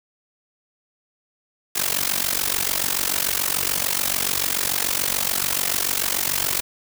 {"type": "noise with amplitude modulation", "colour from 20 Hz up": "white", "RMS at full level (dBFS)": -19, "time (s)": [1.75, 6.61], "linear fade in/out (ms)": 10, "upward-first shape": "sine", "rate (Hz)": 46.9, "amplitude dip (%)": 90, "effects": []}